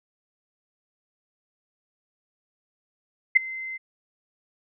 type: tone with ADSR envelope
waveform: sine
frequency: 2069 Hz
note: C7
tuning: 20 cents flat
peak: -9 dBFS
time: 3.35-3.78 s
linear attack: 16 ms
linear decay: 10 ms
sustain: -22 dB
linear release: 20 ms
effects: none